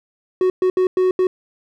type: tone bursts at uneven times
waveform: triangle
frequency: 370 Hz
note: F#4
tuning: in tune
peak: -11 dBFS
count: 5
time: 0.41-0.5 / 0.62-0.7 / 0.77-0.87 / 0.97-1.11 / 1.19-1.27 s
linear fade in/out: 2 ms
effects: none